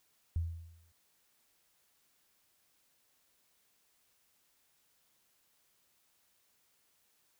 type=tone with exponential decay; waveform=sine; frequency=83.3 Hz; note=E2; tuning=19 cents sharp; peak=-28 dBFS; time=0.36-0.92 s; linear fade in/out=0 ms; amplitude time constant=120 ms; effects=white hiss -73 dBFS RMS until 7.39 s